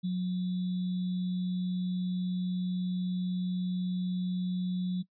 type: tone with sample-and-hold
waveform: sine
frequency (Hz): 181.9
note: F#3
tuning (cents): -29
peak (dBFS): -28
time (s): 0.03-5.03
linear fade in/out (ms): 20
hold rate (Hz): 3675
effects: noise-tail reverb RT60 0.1 s tail -19 dB re dry + resampled to 11025 Hz